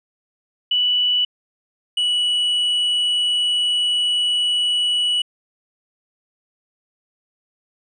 sine / triangle tone pair in turn, 2960 / 2943 Hz, F#7 / F#7, 0 / -10 cents, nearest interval unison, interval 10 cents, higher first, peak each -15 dBFS, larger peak neither, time 0.71-1.25 / 1.97-5.22 s, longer second, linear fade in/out 5 ms, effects resampled to 24000 Hz

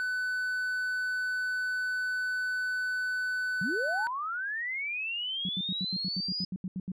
triangle tone, 1500 Hz, F#6, 23 cents sharp, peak -27 dBFS, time 0-4.07 s, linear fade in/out 0 ms
sine linear sweep, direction up, 152.9 to 5030 Hz, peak -31 dBFS, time 3.61-6.45 s, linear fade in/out 5 ms
sine tone bursts, 185 Hz, F#3, in tune, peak -31 dBFS, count 13, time 5.45-6.918 s, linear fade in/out 2 ms, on 40 ms, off 79 ms
effects none

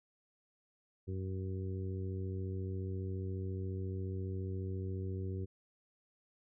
harmonic tone, 94.4 Hz, F#2, 35 cents sharp, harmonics 1 / 2 / 3 / 4 / 5, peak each -37 / -46 / -49 / -45 / -53 dBFS, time 1.07-5.46 s, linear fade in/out 20 ms, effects none

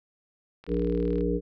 click train, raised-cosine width 0.3 ms, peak -32 dBFS, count 23, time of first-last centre 0.64-1.208 s, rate 38.7 Hz
harmonic tone, 58.9 Hz, A#1, 19 cents sharp, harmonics 1 / 3 / 5 / 7 / 8, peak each -30 / -30 / -30 / -30 / -30 dBFS, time 0.67-1.41 s, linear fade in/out 50 ms
effects none

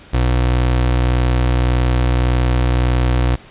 30% pulse tone, 61.74 Hz, B1, in tune, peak -10 dBFS, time 0.13-3.36 s, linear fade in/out 10 ms, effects pink hiss -42 dBFS RMS until 3.5 s + resampled to 8000 Hz

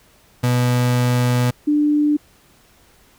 35% pulse / sine tone pair in turn, 123.47 / 296.6 Hz, B2 / D4, 0 / +17 cents, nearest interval octave + minor third, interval 1517 cents, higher second, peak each -13 dBFS, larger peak neither, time 0.43-1.51 / 1.67-2.17 s, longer first, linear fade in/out 10 ms, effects pink hiss -53 dBFS RMS until 3.18 s

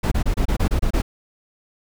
brown noise bursts, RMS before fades -18 dBFS, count 9, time 0.03-1.02 s, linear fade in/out 10 ms, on 86 ms, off 27 ms, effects none

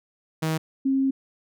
sawtooth / sine tone pair in turn, 158.8 / 268.7 Hz, D#3 / C4, +36 / +46 cents, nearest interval major sixth, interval 910 cents, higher second, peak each -19 dBFS, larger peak neither, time 0.42-0.58 / 0.85-1.11 s, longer second, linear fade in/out 10 ms, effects none

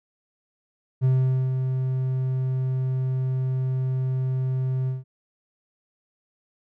triangle tone with ADSR envelope, 130 Hz, C3, 11 cents flat, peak -14 dBFS, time 1.01-5.04 s, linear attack 35 ms, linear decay 460 ms, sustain -6 dB, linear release 160 ms, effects none

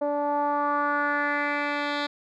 10% pulse tone with low-pass filter sweep, 290.3 Hz, D4, 20 cents flat, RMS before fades -26 dBFS, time 0.01-2.07 s, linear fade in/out 10 ms, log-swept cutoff 640 to 3600 Hz, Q 3.2, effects none

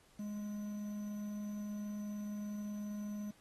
triangle tone with quantisation, 207.7 Hz, G#3, in tune, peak -37 dBFS, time 0.19-3.31 s, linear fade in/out 5 ms, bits 10, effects pink hiss -67 dBFS RMS until 3.4 s + AAC 32 kbps

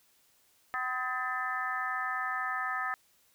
harmonic tone with a mistuned harmonic, 253.7 Hz, B3, 47 cents sharp, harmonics 3 / 4 / 5 / 6 / 7 / 8, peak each -39 / -43 / -34 / -44 / -35 / -46 dBFS, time 0.74-2.94 s, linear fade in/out 0 ms, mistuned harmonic 6, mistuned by +91 cents, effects white hiss -67 dBFS RMS until 3.34 s

